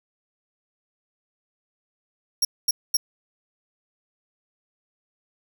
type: tone bursts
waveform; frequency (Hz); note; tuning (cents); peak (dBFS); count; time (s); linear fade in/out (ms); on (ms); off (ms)
sawtooth; 5588; F8; 0; -15; 3; 2.42-2.97; 5; 30; 230
effects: none